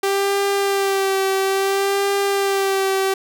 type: tone with vibrato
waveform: sawtooth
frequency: 392 Hz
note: G4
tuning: in tune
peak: -13 dBFS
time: 0.03-3.14 s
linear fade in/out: 5 ms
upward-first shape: sine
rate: 0.59 Hz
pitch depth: 29 cents each way
effects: none